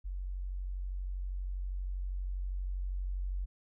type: tone with level ramp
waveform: sine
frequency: 46.25 Hz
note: F#1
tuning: in tune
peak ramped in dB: -35 to -32 dBFS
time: 0.04-3.46 s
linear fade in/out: 20 ms
effects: none